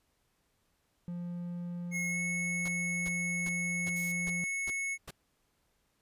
triangle tone, 174.61 Hz, F3, in tune, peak -34 dBFS, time 1.08-4.44 s, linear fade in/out 0 ms
square tone with pitch glide, 2170 to 2198 Hz, C#7 to C#7, -37 to -15 cents, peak -33 dBFS, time 1.91-4.98 s, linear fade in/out 50 ms, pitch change +22 cents, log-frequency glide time 2.08-2.19 s
pink noise bursts, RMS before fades -44 dBFS, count 7, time 2.65-5.108 s, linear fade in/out 5 ms, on 34 ms, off 370 ms
violet noise, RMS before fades -42 dBFS, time 3.96-4.12 s, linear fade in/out 2 ms
effects pink hiss -75 dBFS RMS until 6.01 s + resampled to 32000 Hz

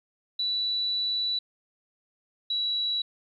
sine tone pair in turn, 3951 / 3915 Hz, B7 / B7, 0 / -16 cents, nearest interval unison, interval 16 cents, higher first, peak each -25 dBFS, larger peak neither, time 0.39-1.39 / 2.5-3.02 s, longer first, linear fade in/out 5 ms, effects 11-bit

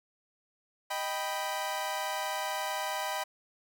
sawtooth chord, Eb augmented, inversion none, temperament equal, 622.3 / 784 / 987.8 Hz, Eb5 / G5 / B5, 0 / 0 / 0 cents, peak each -34 / -32 / -32 dBFS, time 0.9-3.24 s, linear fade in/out 10 ms, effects none

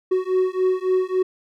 triangle beating tone pair, 370 / 373.6 Hz, F#4 / F#4, 0 / +17 cents, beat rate 3.6 Hz, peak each -19 dBFS, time 0.11-1.23 s, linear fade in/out 10 ms, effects none

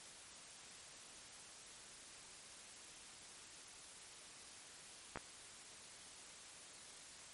clicks, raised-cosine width 0.5 ms, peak -28 dBFS, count 2, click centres 5.158 / 5.173 s, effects white hiss -56 dBFS RMS until 7.33 s + MP3 48 kbps

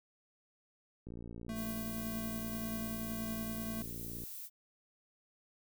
click train, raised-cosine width 3 ms, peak -34 dBFS, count 185, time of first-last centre 1.07-4.237 s, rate 58.1 Hz
square tone with tremolo, 221.9 Hz, A3, 15 cents sharp, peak -39 dBFS, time 1.49-3.82 s, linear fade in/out 2 ms, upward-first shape triangle, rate 1.8 Hz, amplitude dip 25%
violet noise, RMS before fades -46 dBFS, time 1.54-4.5 s, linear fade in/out 50 ms
effects none

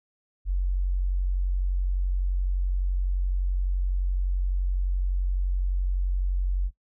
sine tone, 45.87 Hz, F#1, 14 cents flat, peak -22 dBFS, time 0.45-6.71 s, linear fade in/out 50 ms, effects noise-tail reverb RT60 0.1 s tail -21 dB re dry

